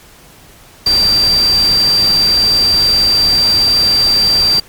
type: tone in noise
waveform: sine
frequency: 4699 Hz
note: D8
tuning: in tune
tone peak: -8 dBFS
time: 0.86-4.6 s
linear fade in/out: 5 ms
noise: pink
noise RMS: -22 dBFS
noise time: 0.86-4.6 s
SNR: +11 dB
effects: pink hiss -41 dBFS RMS until 4.68 s + MP3 96 kbps